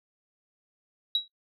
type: tone with exponential decay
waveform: sine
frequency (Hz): 3871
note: B7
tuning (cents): -35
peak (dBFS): -18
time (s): 1.15-1.28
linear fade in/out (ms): 2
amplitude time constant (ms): 27
effects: noise-tail reverb RT60 0.1 s tail -19 dB re dry + tanh soft clip ceiling -15 dBFS